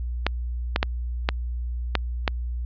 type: clicks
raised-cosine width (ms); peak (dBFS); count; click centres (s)
0.3; -4; 6; 0.266 / 0.761 / 0.829 / 1.289 / 1.953 / 2.278
effects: added 60 Hz sine -26 dBFS peak until 2.65 s + resampled to 11025 Hz